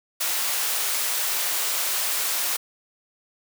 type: high-pass noise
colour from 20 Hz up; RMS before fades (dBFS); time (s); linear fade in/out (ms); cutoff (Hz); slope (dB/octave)
white; -25; 0.2-2.57; 10; 570; 12
effects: none